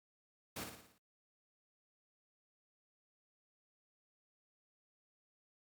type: noise with echo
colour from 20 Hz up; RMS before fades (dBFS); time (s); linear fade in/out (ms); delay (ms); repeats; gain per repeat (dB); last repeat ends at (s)
pink; -43; 0.56-0.64; 5; 57; 6; -5; 0.982
effects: high-pass 100 Hz 12 dB/octave + Opus 48 kbps